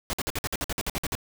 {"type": "noise bursts", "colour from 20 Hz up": "pink", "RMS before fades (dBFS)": -29, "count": 13, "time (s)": [0.1, 1.152], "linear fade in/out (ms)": 0, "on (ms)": 32, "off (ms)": 53, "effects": []}